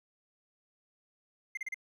triangle tone bursts, 2093 Hz, C7, in tune, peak -32 dBFS, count 4, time 1.55-1.744 s, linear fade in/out 5 ms, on 23 ms, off 34 ms, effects none

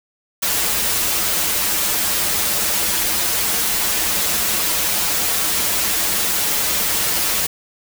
white noise with comb filter, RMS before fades -19 dBFS, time 0.42-7.47 s, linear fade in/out 10 ms, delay 7.7 ms, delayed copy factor -0.75, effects none

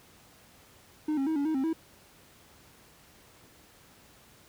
triangle tone with pitch steps, 305.9 / 271.4 / 318 / 283.9 / 315.5 / 266.1 / 323.9 Hz, D#4 / C#4 / D#4 / C#4 / D#4 / C4 / E4, -29 / -36 / +38 / +41 / +24 / +29 / -30 cents, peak -24 dBFS, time 1.08-1.731 s, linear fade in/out 5 ms, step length 93 ms, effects pink hiss -57 dBFS RMS until 4.48 s + high-pass 60 Hz 12 dB/octave

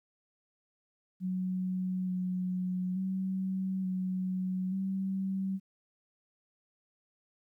sine tone with pitch steps, 184.8 / 183 / 189.2 / 185.5 / 191.8 Hz, F#3 / F#3 / F#3 / F#3 / G3, -2 / -19 / +39 / +5 / -37 cents, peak -30 dBFS, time 1.2-5.6 s, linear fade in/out 50 ms, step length 880 ms, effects 12-bit

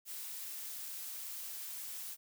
blue noise, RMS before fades -44 dBFS, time 0.05-2.17 s, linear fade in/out 50 ms, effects none

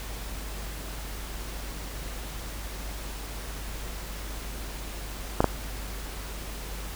clicks, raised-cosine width 1 ms, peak -5 dBFS, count 2, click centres 5.405 / 5.443 s, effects added 50 Hz sine -36 dBFS peak until 6.95 s + pink hiss -40 dBFS RMS until 6.95 s

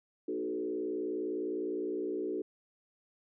sine tone with frequency modulation, 370 Hz, F#4, in tune, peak -32 dBFS, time 0.28-2.42 s, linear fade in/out 5 ms, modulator 59.6 Hz, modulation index 1.3, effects none

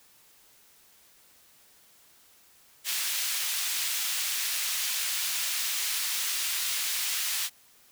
pink high-pass noise, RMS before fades -30 dBFS, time 2.84-7.5 s, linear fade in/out 50 ms, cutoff 2600 Hz, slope 12 dB/octave, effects white hiss -59 dBFS RMS until 7.91 s

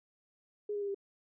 sine tone with pitch steps, 415.5 / 409.1 / 402.7 / 396.5 Hz, G#4 / G#4 / G4 / G4, +1 / -26 / +47 / +20 cents, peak -33 dBFS, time 0.69-0.946 s, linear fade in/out 5 ms, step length 64 ms, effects none

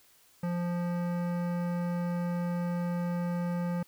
sine tone with hard clipping, 174.61 Hz, F3, in tune, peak -31 dBFS, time 0.43-3.83 s, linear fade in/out 5 ms, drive 16 dB, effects white hiss -62 dBFS RMS until 3.87 s

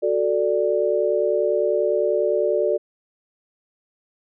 sine chord, D major, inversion first, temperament equal, 370 / 440 / 587.3 Hz, F#4 / A4 / D5, 0 / 0 / 0 cents, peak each -23 / -22 / -21 dBFS, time 0.02-2.78 s, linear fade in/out 20 ms, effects none

